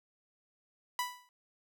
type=tone with exponential decay; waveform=sawtooth; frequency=987.8 Hz; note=B5; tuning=in tune; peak=-25 dBFS; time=0.99-1.29 s; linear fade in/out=1 ms; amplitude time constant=65 ms; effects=none